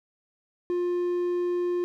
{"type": "tone", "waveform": "triangle", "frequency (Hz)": 353.3, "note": "F4", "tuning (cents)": 20, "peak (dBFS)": -22, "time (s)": [0.7, 1.84], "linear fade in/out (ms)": 0, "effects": []}